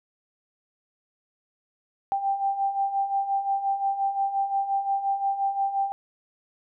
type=beating tone pair; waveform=sine; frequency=784 / 789.7 Hz; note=G5 / G5; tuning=0 / +13 cents; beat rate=5.7 Hz; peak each=-30 / -24 dBFS; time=2.12-5.92 s; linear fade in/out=0 ms; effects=none